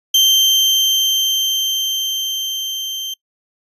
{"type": "tone with level ramp", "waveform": "35% pulse", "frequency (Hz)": 3136, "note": "G7", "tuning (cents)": 0, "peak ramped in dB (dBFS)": [-7, -21], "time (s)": [0.14, 3.14], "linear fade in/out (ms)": 5, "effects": ["noise-tail reverb RT60 0.1 s tail -23 dB re dry", "resampled to 32000 Hz"]}